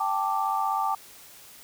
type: chord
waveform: sine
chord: G suspended second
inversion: none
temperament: equal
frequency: 784 / 880 / 1174.7 Hz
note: G5 / A5 / D6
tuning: 0 / 0 / 0 cents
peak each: -28 dBFS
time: 0-0.95 s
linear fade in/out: 5 ms
effects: white hiss -49 dBFS RMS until 1.63 s